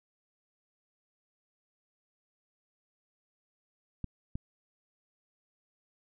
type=clicks; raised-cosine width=5 ms; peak=-23 dBFS; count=2; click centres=4.043 / 4.355 s; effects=none